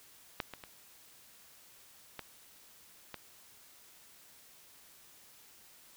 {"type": "clicks", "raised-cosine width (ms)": 0.3, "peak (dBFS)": [-17, -27, -30, -24, -25], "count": 5, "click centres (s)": [0.402, 0.537, 0.638, 2.193, 3.143], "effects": ["white hiss -59 dBFS RMS until 5.96 s"]}